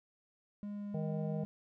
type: tone with pitch glide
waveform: triangle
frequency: 205.3 to 202.5 Hz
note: G#3 to G#3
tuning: -20 to -43 cents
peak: -37 dBFS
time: 0.63-1.45 s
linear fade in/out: 0 ms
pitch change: -23 cents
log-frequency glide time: 0.73-1.08 s
type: harmonic tone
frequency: 156.8 Hz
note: D#3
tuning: 14 cents sharp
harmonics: 1 / 3 / 4 / 5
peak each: -36 / -43 / -44 / -52 dBFS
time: 0.94-1.44 s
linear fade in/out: 5 ms
effects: none